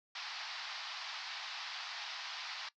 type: band-pass noise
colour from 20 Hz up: white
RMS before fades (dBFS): -44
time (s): 0.15-2.69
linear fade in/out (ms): 5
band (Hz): 730 to 5100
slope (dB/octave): 48
effects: noise-tail reverb RT60 0.1 s tail -19 dB re dry